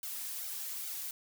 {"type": "noise with flanger", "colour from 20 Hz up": "blue", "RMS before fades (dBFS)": -40, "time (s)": [0.03, 1.11], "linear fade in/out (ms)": 2, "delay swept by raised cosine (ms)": [1.3, 3.9], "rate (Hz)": 2.4, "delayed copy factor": 0.95, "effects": []}